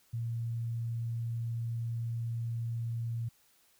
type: tone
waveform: sine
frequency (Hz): 116.1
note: A#2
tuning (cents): -7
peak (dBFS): -32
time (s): 0.13-3.29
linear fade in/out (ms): 10
effects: white hiss -67 dBFS RMS until 3.79 s